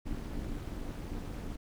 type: noise with amplitude modulation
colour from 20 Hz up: brown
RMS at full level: -35 dBFS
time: 0.05-1.57 s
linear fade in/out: 20 ms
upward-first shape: sine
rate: 261 Hz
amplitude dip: 80%
effects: none